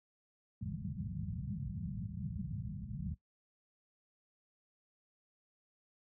white low-pass noise, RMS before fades -40 dBFS, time 0.61-3.14 s, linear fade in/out 10 ms, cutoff 210 Hz, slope 96 dB/octave, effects noise-tail reverb RT60 0.1 s tail -17 dB re dry + high-pass 60 Hz 12 dB/octave

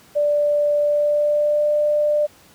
sine tone with pitch glide, 587.3 to 595.2 Hz, D5 to D5, 0 to +23 cents, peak -15 dBFS, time 0.15-2.27 s, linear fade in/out 20 ms, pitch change +23 cents, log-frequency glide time 0.8-1.7 s, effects pink hiss -50 dBFS RMS until 2.54 s + high-pass 80 Hz 12 dB/octave

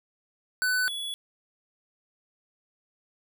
square tone pair in turn, 1500 / 3393 Hz, F#6 / G#7, +23 / +36 cents, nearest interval octave + major second, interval 1413 cents, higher second, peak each -24 / -32 dBFS, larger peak first, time 0.62-0.88 / 0.88-1.14 s, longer neither, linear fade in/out 0 ms, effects none

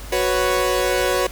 sawtooth chord, F# suspended fourth, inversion none, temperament equal, 370 / 493.9 / 554.4 Hz, F#4 / B4 / C#5, 0 / 0 / 0 cents, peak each -18 dBFS, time 0.12-1.27 s, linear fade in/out 5 ms, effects added 50 Hz sine -33 dBFS peak until 1.31 s + pink hiss -38 dBFS RMS until 1.31 s

